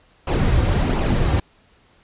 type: noise with flanger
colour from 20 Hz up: brown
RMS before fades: -18 dBFS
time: 0.27-1.4 s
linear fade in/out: 5 ms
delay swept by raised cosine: 0.53 to 4.73 ms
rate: 1.4 Hz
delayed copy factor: -0.55
effects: pink hiss -56 dBFS RMS until 2.03 s + resampled to 8000 Hz